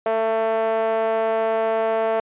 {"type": "tone with band-pass filter", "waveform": "5% pulse", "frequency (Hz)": 223, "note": "A3", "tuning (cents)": 23, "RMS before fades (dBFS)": -21, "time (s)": [0.06, 2.2], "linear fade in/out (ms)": 2, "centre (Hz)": 570, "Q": 6, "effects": ["resampled to 8000 Hz"]}